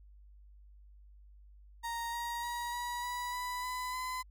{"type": "tone with pitch steps", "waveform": "35% pulse", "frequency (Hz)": [932.3, 943.7, 955.2, 966.9, 978.7, 990.6, 1002.7, 1014.9], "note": ["A#5", "A#5", "A#5", "B5", "B5", "B5", "B5", "B5"], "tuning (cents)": [0, 21, 42, -37, -16, 5, 26, 47], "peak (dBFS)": -34, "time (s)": [1.83, 4.23], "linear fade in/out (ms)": 20, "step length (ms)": 300, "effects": ["added 50 Hz sine -54 dBFS peak until 4.3 s"]}